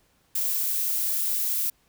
violet noise, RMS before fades -26 dBFS, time 0.35-1.7 s, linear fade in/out 5 ms, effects pink hiss -65 dBFS RMS until 1.88 s

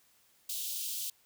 white high-pass noise, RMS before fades -37 dBFS, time 0.49-1.1 s, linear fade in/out 5 ms, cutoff 2900 Hz, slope 48 dB/octave, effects white hiss -67 dBFS RMS until 1.25 s

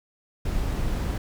brown noise, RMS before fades -26 dBFS, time 0.45-1.18 s, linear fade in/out 5 ms, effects none

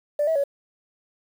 sine tone with pitch steps, 588 / 645 / 562 Hz, D5 / E5 / C#5, +2 / -38 / +24 cents, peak -18 dBFS, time 0.19-0.439 s, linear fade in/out 5 ms, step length 83 ms, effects tanh soft clip ceiling -14 dBFS + 8-bit

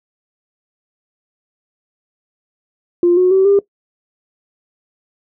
sine tone with pitch steps, 349.2 / 365.3 / 382.1 / 399.7 Hz, F4 / F#4 / G4 / G4, 0 / -22 / -44 / +34 cents, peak -7 dBFS, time 3.03-3.59 s, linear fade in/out 2 ms, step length 140 ms, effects noise-tail reverb RT60 0.1 s tail -19 dB re dry + tanh soft clip ceiling -3 dBFS

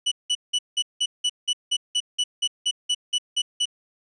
40% pulse tone bursts, 2960 Hz, F#7, in tune, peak -19 dBFS, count 16, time 0.06-3.656 s, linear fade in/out 10 ms, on 56 ms, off 180 ms, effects resampled to 22050 Hz

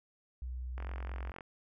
sine tone with pitch glide, 62.5 to 62.1 Hz, B1 to B1, +21 to +10 cents, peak -37 dBFS, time 0.42-1.31 s, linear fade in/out 0 ms, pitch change -11 cents, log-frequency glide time 0.75-1.11 s
click train, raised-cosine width 0.5 ms, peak -30 dBFS, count 29, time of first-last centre 0.78-1.408 s, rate 44.6 Hz
effects none

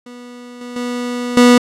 30% pulse tone with level steps, 244.4 Hz, B3, 18 cents flat, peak -30 / -25 / -17 / -3 dBFS, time 0.06-1.58 s, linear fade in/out 5 ms, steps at 0.61 / 0.76 / 1.37 s, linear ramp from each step 2 ms, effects low-pass 9000 Hz 12 dB/octave

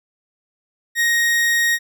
40% pulse tone, 1873 Hz, A#6, 8 cents sharp, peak -14 dBFS, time 0.95-1.79 s, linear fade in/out 50 ms, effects none

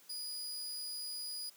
sawtooth tone, 4912 Hz, D#8, 23 cents flat, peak -37 dBFS, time 0.09-1.5 s, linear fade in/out 10 ms, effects white hiss -62 dBFS RMS until 1.56 s + high-pass 150 Hz 12 dB/octave

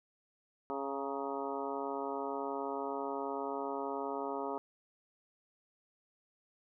harmonic tone with a mistuned harmonic, 138.59 Hz, C#3, in tune, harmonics 2 / 3 / 4 / 5 / 6 / 7 / 8 / 9, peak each -43 / -40 / -44 / -43 / -46 / -42 / -49 / -46 dBFS, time 0.7-4.58 s, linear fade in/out 0 ms, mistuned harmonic 7, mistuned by -51 cents, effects none

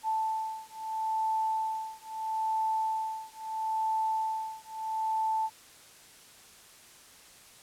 sine beating tone pair, 880 / 880.76 Hz, A5 / A5, 0 / +1 cents, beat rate 0.76 Hz, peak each -32 / -32 dBFS, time 0.03-5.5 s, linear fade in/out 50 ms, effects white hiss -54 dBFS RMS until 7.62 s + low-pass 11000 Hz 12 dB/octave

